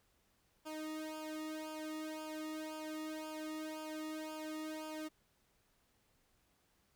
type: tone with flanger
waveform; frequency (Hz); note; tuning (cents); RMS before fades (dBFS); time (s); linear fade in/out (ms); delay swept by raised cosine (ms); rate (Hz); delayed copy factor
sawtooth; 311.2; D#4; 0; -44; 0.65-5.09; 20; 0.5 to 1.3; 1.9; -0.95
effects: pink hiss -75 dBFS RMS until 6.95 s